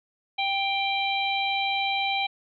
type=harmonic tone; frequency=787 Hz; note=G5; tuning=7 cents sharp; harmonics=1 / 3 / 4 / 5; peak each=-27 / -28 / -32 / -32 dBFS; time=0.38-2.27 s; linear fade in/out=10 ms; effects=none